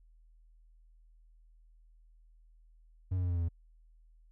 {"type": "tone with pitch steps", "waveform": "triangle", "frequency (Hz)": [92.5, 90.65, 88.83, 87.06, 85.31, 83.61], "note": ["F#2", "F#2", "F2", "F2", "F2", "E2"], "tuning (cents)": [0, -35, 30, -5, -40, 25], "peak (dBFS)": -27, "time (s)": [3.11, 3.488], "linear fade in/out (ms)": 10, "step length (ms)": 63, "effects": ["added 40 Hz sine -58 dBFS peak until 4.31 s"]}